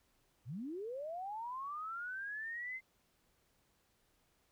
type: linear sweep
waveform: sine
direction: up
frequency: 98 to 2093 Hz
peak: -40 dBFS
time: 0.45-2.81 s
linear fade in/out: 50 ms
effects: pink hiss -75 dBFS RMS until 4.51 s